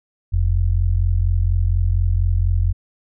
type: tone pair together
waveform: sine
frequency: 44.2 / 88.4 Hz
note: F1 / F2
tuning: +22 / +22 cents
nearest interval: octave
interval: 1200 cents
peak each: -17 dBFS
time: 0.32-2.73 s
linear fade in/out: 20 ms
effects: none